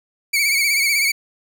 sawtooth tone with vibrato, 2253 Hz, C#7, 28 cents sharp, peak -12 dBFS, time 0.33-1.12 s, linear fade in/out 10 ms, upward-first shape sine, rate 16 Hz, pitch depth 69 cents each way, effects none

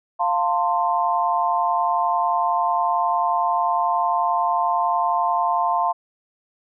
sine chord, F major, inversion none, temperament equal with one note detuned, 698.5 / 895.4 / 1046.5 Hz, F5 / A5 / C6, 0 / +30 / 0 cents, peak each -22 dBFS, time 0.19-5.93 s, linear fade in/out 20 ms, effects none

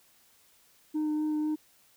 sine tone with vibrato, 305.3 Hz, D#4, 33 cents flat, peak -24 dBFS, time 0.94-1.56 s, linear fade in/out 20 ms, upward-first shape sine, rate 4 Hz, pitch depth 11 cents each way, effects tanh soft clip ceiling -26 dBFS + white hiss -63 dBFS RMS until 1.96 s

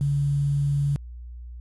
sine tone with quantisation, 142.2 Hz, C#3, 45 cents sharp, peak -20 dBFS, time 0.01-0.96 s, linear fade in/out 0 ms, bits 8, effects added 60 Hz sine -36 dBFS peak until 1.6 s + resampled to 24000 Hz

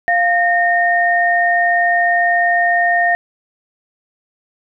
sine tone pair together, 698.5 / 1837 Hz, F5 / A#6, 0 / -26 cents, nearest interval octave + perfect fourth, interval 1674 cents, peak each -14 dBFS, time 0.08-3.15 s, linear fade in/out 0 ms, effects none

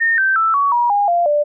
sine tone with pitch steps, 1829 / 1555.9 / 1323.5 / 1125.9 / 957.8 / 814.7 / 693.1 / 589.6 Hz, A#6 / G6 / E6 / C#6 / A#5 / G#5 / F5 / D5, -33 / -13 / +7 / +27 / +47 / -33 / -13 / +7 cents, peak -12 dBFS, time 0-1.44 s, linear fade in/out 20 ms, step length 180 ms, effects none

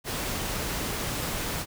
pink noise, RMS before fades -31 dBFS, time 0.04-1.66 s, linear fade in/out 50 ms, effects none

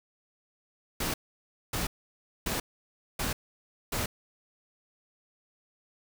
pink noise bursts, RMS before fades -31 dBFS, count 5, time 1-4.06 s, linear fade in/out 5 ms, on 140 ms, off 590 ms, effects none

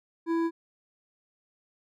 sine tone with hard clipping, 331.8 Hz, E4, 11 cents sharp, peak -26 dBFS, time 0.26-0.51 s, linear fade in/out 50 ms, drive 9 dB, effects none

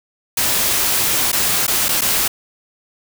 white noise with dropouts, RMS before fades -17 dBFS, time 0.37-2.28 s, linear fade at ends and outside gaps 5 ms, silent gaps 1.318-1.328 / 1.667-1.678 / 1.885-1.889 / 2.01-2.017 s, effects none

